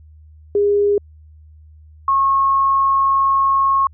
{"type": "tone pair in turn", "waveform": "sine", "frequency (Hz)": [408.1, 1089.5], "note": ["G#4", "C#6"], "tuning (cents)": [-30, -30], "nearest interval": "octave + perfect fourth", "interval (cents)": 1700, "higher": "second", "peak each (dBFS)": -12, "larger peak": "neither", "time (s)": [[0.55, 0.98], [2.08, 3.87]], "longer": "second", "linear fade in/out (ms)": 2, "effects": ["added 77 Hz sine -41 dBFS peak until 3.93 s"]}